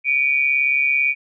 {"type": "tone pair together", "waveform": "sine", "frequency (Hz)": [2299, 2437], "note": ["D7", "D#7"], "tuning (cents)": [-37, -37], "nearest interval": "minor second", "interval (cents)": 100, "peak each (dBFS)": -18, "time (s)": [0.04, 1.15], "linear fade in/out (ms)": 50, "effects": []}